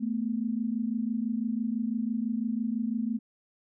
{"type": "tone pair together", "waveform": "sine", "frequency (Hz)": [220, 246], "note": ["A3", "B3"], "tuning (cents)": [0, -7], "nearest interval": "major second", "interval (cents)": 193, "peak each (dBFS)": [-29, -31], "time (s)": [0, 3.19], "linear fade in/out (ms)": 20, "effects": []}